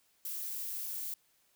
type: noise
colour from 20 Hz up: violet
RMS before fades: -39 dBFS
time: 0.25-1.14 s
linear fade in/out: 2 ms
effects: white hiss -71 dBFS RMS until 1.55 s